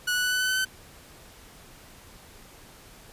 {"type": "tone with pitch steps", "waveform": "sawtooth", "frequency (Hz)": [1469, 1478.4, 1487.8, 1497.3, 1506.8, 1516.4, 1526.1], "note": ["F#6", "F#6", "F#6", "F#6", "F#6", "F#6", "G6"], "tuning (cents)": [-13, -2, 9, 20, 31, 42, -47], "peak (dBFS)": -20, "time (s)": [0.07, 0.651], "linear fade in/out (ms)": 10, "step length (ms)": 83, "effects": ["pink hiss -50 dBFS RMS until 3.12 s", "resampled to 32000 Hz"]}